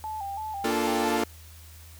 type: tone with vibrato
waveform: sine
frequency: 830 Hz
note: G#5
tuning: 1 cent flat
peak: -31 dBFS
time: 0.04-1.19 s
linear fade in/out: 0 ms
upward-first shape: square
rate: 3 Hz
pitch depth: 77 cents each way
type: chord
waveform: sawtooth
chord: Bb major seventh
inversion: none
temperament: equal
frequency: 233.1 / 293.7 / 349.2 / 440 Hz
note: Bb3 / D4 / F4 / A4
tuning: 0 / 0 / 0 / 0 cents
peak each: -26 / -27 / -26 / -26 dBFS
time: 0.64-1.24 s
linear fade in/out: 5 ms
effects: added 80 Hz sine -46 dBFS peak until 1.99 s + white hiss -52 dBFS RMS until 1.99 s